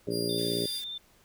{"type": "harmonic tone", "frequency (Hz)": 58, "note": "A#1", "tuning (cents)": -8, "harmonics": [2, 3, 4, 5, 6, 7, 8, 9, 10], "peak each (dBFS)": [-40, -37, -42, -36, -38, -32, -44, -42, -42], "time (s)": [0.07, 0.66], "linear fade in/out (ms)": 5}
{"type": "tone", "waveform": "sawtooth", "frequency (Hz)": 4800, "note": "D8", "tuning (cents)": 37, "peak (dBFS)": -31, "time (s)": [0.1, 0.82], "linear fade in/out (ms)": 50}
{"type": "tone with vibrato", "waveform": "sine", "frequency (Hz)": 3581, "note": "A7", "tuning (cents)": 30, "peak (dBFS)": -35, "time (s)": [0.29, 0.98], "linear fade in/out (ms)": 5, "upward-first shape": "sine", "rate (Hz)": 16, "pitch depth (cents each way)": 22}
{"type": "band-stop noise", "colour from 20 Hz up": "white", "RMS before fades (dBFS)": -47, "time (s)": [0.38, 0.84], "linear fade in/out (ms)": 0, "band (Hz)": [470, 1500], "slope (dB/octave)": 96}
{"effects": ["pink hiss -62 dBFS RMS until 1.24 s"]}